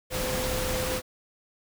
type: tone in noise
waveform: sine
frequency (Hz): 512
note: C5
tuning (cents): -38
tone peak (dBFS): -31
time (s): 0.1-1.02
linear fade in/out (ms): 50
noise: pink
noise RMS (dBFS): -30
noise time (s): 0.1-1.02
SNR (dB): -4
effects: none